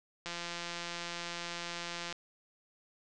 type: click train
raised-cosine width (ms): 0.2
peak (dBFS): -22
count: 322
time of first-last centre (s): 0.26-2.126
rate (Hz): 172
effects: resampled to 22050 Hz

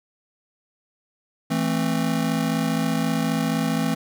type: chord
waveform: square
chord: A minor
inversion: second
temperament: just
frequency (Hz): 165 / 220 / 264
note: E3 / A3 / C4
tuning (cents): +2 / 0 / +16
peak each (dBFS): -26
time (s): 1.5-3.95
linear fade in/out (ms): 10
effects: none

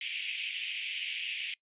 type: band-pass noise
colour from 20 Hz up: white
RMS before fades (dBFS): -37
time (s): 0.01-1.54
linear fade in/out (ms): 2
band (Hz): 2300 to 3100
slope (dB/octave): 48
effects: noise-tail reverb RT60 0.1 s tail -24 dB re dry + resampled to 8000 Hz

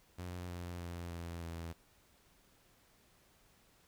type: tone with pitch steps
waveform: sawtooth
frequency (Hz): 89.2 / 87.77 / 86.36 / 84.98 / 83.61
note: F2 / F2 / F2 / F2 / E2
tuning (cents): +37 / +9 / -19 / -47 / +25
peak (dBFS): -38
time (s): 0.18-1.73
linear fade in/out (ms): 10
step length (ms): 310
effects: pink hiss -68 dBFS RMS until 3.87 s

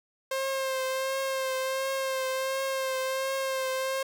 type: tone with vibrato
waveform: sawtooth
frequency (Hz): 530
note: C5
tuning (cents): +22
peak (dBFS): -24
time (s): 0.31-4.03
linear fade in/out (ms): 5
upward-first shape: triangle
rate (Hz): 1.4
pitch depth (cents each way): 29
effects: none

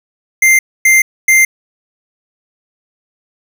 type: tone bursts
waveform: square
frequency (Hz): 2093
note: C7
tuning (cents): 0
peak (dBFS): -6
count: 3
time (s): 0.42-1.45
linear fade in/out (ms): 5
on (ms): 170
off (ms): 260
effects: none

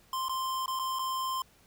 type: tone with dropouts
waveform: square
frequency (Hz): 1046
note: C6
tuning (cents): -1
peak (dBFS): -31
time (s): 0.13-1.42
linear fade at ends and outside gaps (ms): 2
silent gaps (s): 0.284-0.294 / 0.66-0.679 / 0.791-0.795 / 0.988-0.992
effects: pink hiss -62 dBFS RMS until 1.66 s

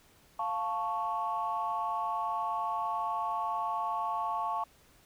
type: chord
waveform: sine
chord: F augmented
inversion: none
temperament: equal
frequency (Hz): 698.5 / 880 / 1108.7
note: F5 / A5 / C#6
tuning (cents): 0 / 0 / 0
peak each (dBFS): -36 / -33 / -33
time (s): 0.39-4.64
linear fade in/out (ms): 5
effects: tanh soft clip ceiling -22 dBFS + pink hiss -62 dBFS RMS until 5.05 s

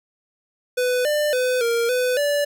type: tone with pitch steps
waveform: square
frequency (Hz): 498.3 / 596 / 504 / 466.4 / 501 / 580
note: B4 / D5 / B4 / A#4 / B4 / D5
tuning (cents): +15 / +25 / +35 / +1 / +25 / -22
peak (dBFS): -19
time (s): 0.77-2.45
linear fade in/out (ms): 10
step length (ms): 280
effects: none

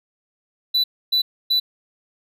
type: tone bursts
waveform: triangle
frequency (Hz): 3976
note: B7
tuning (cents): +11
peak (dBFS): -14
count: 3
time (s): 0.74-1.6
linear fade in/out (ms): 10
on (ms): 100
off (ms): 280
effects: none

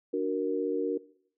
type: chord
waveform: sine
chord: D augmented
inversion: none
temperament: equal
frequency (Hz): 293.7 / 370 / 466.2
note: D4 / F#4 / A#4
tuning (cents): 0 / 0 / 0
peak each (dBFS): -32 / -31 / -30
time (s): 0.13-0.98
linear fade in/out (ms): 10
effects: noise-tail reverb RT60 0.6 s tail -20 dB re dry

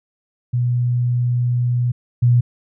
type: tone pair in turn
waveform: sine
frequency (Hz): 122.3 / 121.31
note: B2 / B2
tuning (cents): -16 / -31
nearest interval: unison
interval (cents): 15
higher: first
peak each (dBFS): -15 / -10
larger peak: second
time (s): 0.53-1.92 / 2.22-2.41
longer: first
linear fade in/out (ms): 10
effects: none

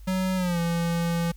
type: tone with pitch glide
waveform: square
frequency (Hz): 186.9 to 169.42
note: F#3 to E3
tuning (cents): +18 to +48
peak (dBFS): -24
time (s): 0.07-1.32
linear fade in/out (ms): 10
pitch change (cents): -170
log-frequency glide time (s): 0.36-0.59
effects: added 50 Hz sine -41 dBFS peak until 1.36 s + white hiss -61 dBFS RMS until 1.36 s

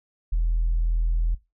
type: tone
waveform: sine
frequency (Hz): 41.2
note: E1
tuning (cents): 0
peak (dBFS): -18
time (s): 0.32-1.35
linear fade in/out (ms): 10
effects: noise-tail reverb RT60 0.2 s tail -17 dB re dry + tanh soft clip ceiling -16 dBFS

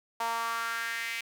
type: tone with high-pass filter sweep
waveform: sawtooth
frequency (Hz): 230.1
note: A#3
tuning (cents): -22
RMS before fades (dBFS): -33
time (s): 0.2-1.21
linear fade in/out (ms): 5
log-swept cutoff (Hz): 860 to 2300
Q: 3.8
effects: none

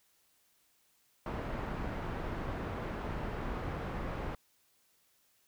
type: low-pass noise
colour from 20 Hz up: pink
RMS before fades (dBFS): -38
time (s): 1.26-4.35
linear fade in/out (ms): 2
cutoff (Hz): 1500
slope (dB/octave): 12
effects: white hiss -71 dBFS RMS until 5.47 s

